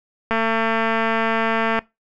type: click train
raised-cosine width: 0.5 ms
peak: -6 dBFS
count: 334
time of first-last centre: 0.31-1.79 s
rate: 225 Hz
effects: noise-tail reverb RT60 0.2 s tail -21 dB re dry